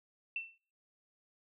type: tone with exponential decay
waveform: sine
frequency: 2685 Hz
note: E7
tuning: 31 cents sharp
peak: -32 dBFS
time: 0.36-0.58 s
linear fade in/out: 2 ms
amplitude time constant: 46 ms
effects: noise-tail reverb RT60 0.5 s tail -24 dB re dry